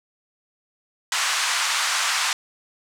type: band-pass noise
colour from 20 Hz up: pink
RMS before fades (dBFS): -23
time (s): 1.12-2.33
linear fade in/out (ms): 2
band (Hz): 1000 to 8600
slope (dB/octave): 24
effects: none